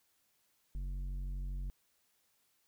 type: tone with tanh clipping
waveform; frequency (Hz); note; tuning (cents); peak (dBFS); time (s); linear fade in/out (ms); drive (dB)
sine; 46.34; F#1; +3; -38; 0.75-1.7; 0; 9
effects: white hiss -75 dBFS RMS until 2.67 s